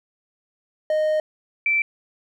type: tone pair in turn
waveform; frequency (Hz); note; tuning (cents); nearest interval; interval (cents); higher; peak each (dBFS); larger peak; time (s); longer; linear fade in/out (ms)
triangle / sine; 618 / 2333; D#5 / D7; -12 / -12; octave + major seventh; 2300; second; -16 / -17; first; 0.9-1.2 / 1.66-1.82; first; 2
effects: none